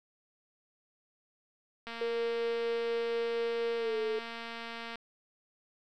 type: click train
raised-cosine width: 0.3 ms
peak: -26 dBFS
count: 714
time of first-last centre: 1.87-4.957 s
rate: 231 Hz
type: tone with pitch glide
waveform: sine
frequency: 466.2 to 437.5 Hz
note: A#4 to A4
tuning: 0 to -10 cents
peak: -30 dBFS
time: 2.01-4.19 s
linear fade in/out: 5 ms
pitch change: -110 cents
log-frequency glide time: 3.77-3.97 s
effects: none